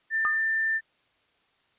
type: tone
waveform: sine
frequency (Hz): 1785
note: A6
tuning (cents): +24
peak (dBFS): -23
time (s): 0.1-0.81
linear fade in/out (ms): 50
type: tone with exponential decay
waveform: sine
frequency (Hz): 1229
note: D#6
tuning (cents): -22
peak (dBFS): -22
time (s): 0.25-0.43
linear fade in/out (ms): 0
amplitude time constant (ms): 37
effects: white hiss -67 dBFS RMS until 1.78 s + resampled to 8000 Hz